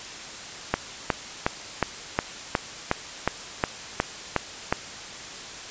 click train, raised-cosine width 0.5 ms, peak -5 dBFS, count 12, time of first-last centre 0.74-4.726 s, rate 2.76 Hz, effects white hiss -38 dBFS RMS until 5.7 s + resampled to 16000 Hz

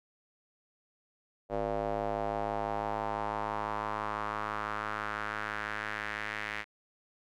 square tone with band-pass filter sweep, 53 Hz, G#1, 36 cents sharp, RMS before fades -35 dBFS, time 1.49-6.65 s, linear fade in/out 50 ms, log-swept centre 590 to 2000 Hz, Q 2.7, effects none

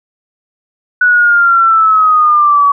sine linear sweep, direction down, 1480 to 1128 Hz, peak -5 dBFS, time 1.01-2.72 s, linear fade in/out 5 ms, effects none

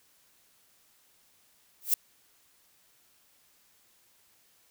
violet noise with exponential growth, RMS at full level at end -20 dBFS, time 1.81-1.94 s, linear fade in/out 2 ms, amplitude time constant 28 ms, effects white hiss -65 dBFS RMS until 4.7 s

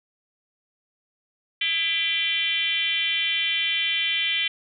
sine tone with frequency modulation, 2726 Hz, F7, 43 cents flat, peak -21 dBFS, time 1.61-4.48 s, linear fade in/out 5 ms, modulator 362 Hz, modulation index 2, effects none

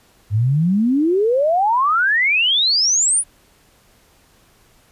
sine exponential sweep, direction up, 98.3 to 10040 Hz, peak -13 dBFS, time 0.3-3.24 s, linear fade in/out 50 ms, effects pink hiss -54 dBFS RMS until 4.91 s + resampled to 32000 Hz

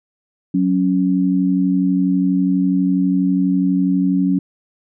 sine tone pair together, 185 / 277.2 Hz, F#3 / C#4, 0 / 0 cents, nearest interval perfect fifth, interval 700 cents, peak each -16 dBFS, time 0.54-4.39 s, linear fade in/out 5 ms, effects none

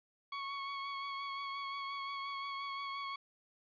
sawtooth tone with vibrato, 1108.7 Hz, C#6, in tune, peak -35 dBFS, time 0.32-3.16 s, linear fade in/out 5 ms, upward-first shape sine, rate 5.7 Hz, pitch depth 20 cents each way, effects resampled to 11025 Hz + 11-bit

